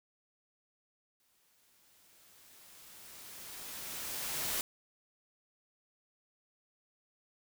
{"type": "noise with exponential growth", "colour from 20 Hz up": "white", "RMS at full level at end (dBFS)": -34, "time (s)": [1.2, 4.61], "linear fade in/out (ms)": 1, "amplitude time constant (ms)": 740, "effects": []}